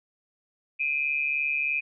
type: tone pair together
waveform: sine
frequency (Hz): 2400 / 2543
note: D7 / D#7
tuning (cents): +37 / +37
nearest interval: minor second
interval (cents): 100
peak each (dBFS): -27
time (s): 0.79-1.81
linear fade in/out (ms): 20
effects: none